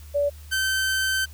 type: tone pair in turn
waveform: sine / sawtooth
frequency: 575 / 1544 Hz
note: D5 / G6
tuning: -37 / -27 cents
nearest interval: octave + perfect fourth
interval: 1710 cents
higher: second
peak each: -19 / -18 dBFS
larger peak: second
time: 0.14-0.3 / 0.51-1.26 s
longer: second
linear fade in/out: 20 ms
effects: added 75 Hz sine -40 dBFS peak until 1.33 s + white hiss -52 dBFS RMS until 1.33 s